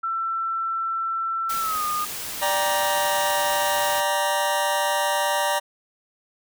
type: tone with pitch glide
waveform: sine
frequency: 1340 to 1221.7 Hz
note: E6 to D#6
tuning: +28 to -32 cents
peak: -23 dBFS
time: 0.03-2.05 s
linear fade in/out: 10 ms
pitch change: -160 cents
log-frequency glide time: 1.59-1.84 s
type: noise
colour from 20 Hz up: white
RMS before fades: -32 dBFS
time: 1.49-4.01 s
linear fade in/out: 10 ms
type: chord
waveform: sawtooth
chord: G minor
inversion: second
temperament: just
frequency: 588 / 784 / 940.8 Hz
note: D5 / G5 / Bb5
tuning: +2 / 0 / +16 cents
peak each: -21 / -23 / -20 dBFS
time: 2.41-5.6 s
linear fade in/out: 20 ms
effects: none